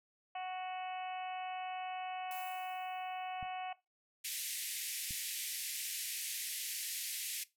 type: harmonic tone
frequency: 370 Hz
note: F#4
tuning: in tune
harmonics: 2 / 3 / 4 / 5 / 6 / 7 / 8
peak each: -39 / -51 / -56 / -57 / -54 / -51 / -54 dBFS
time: 0.35-3.73 s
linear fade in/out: 5 ms
type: noise with exponential decay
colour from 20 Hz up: violet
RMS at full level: -48 dBFS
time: 2.31-3.46 s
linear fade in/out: 1 ms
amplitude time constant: 250 ms
type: clicks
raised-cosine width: 5 ms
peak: -37 dBFS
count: 2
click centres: 3.428 / 5.108 s
type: band-pass noise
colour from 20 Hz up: white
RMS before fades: -41 dBFS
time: 4.24-7.44 s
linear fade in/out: 10 ms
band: 1900 to 14000 Hz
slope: 48 dB/octave
effects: noise-tail reverb RT60 0.2 s tail -18 dB re dry